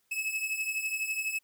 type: beating tone pair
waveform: 45% pulse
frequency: 2579 / 2591 Hz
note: E7 / E7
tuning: -39 / -30 cents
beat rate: 12 Hz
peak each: -36 / -32 dBFS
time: 0.11-1.39 s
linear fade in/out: 10 ms
effects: white hiss -73 dBFS RMS until 1.43 s